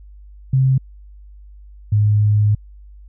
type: tone pair in turn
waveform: sine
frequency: 132.1 / 104.85 Hz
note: C3 / G#2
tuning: +17 / +17 cents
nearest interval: major third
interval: 400 cents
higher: first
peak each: -11 dBFS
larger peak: neither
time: 0.53-0.78 / 1.92-2.55 s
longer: second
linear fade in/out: 5 ms
effects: added 50 Hz sine -38 dBFS peak until 3.08 s